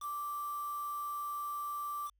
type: tone with quantisation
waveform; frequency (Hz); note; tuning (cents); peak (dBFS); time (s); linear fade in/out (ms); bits
sine; 1171; D6; -5; -36; 0-2.11; 50; 8
effects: added 50 Hz sine -70 dBFS peak until 2.19 s